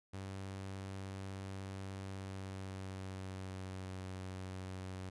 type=tone with pitch glide; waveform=sawtooth; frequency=96.5 to 93.64 Hz; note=G2 to F#2; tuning=-27 to +21 cents; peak=-39 dBFS; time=0.13-5.1 s; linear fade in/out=10 ms; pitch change=-52 cents; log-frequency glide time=2.04-4.05 s; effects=resampled to 24000 Hz